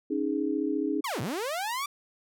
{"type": "chord", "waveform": "sine", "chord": "C# suspended second", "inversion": "none", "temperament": "just", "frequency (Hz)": [277.2, 311.8, 415.8], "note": ["C#4", "D#4", "G#4"], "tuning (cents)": [0, 4, 2], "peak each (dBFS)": [-30, -29, -32], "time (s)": [0.1, 1.01], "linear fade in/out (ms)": 10}
{"type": "linear two-way sweep", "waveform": "sawtooth", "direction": "down then up", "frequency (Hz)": [1182, 101.3, 1182], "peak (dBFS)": -26, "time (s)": [1.04, 1.86], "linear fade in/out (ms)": 5, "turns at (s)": 1.21}
{"effects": []}